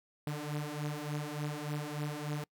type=beating tone pair; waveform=sawtooth; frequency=146.83 / 150.23 Hz; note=D3 / D3; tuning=0 / +40 cents; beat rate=3.4 Hz; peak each=-35 / -34 dBFS; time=0.27-2.44 s; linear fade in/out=2 ms; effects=noise-tail reverb RT60 0.1 s tail -26 dB re dry